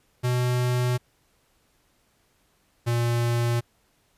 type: tone pair in turn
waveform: square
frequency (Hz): 124.1 / 118.63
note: B2 / A#2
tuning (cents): +9 / +31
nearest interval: minor second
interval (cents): 78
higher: first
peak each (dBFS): -22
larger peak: neither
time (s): 0.23-0.98 / 2.86-3.61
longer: neither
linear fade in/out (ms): 20
effects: pink hiss -66 dBFS RMS until 4.17 s + resampled to 32000 Hz